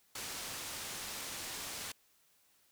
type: low-pass noise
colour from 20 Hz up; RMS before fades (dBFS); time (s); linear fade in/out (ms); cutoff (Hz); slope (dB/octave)
white; -43; 0.15-1.92; 5; 9000; 12
effects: white hiss -70 dBFS RMS until 2.71 s